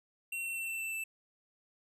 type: tone with pitch steps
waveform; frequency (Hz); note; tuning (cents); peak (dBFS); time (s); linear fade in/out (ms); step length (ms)
square; 2728 / 2712 / 2697 / 2681 / 2666 / 2650; F7 / E7 / E7 / E7 / E7 / E7; -41 / +49 / +39 / +29 / +19 / +9; -36; 0.32-1.04; 5; 120
effects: none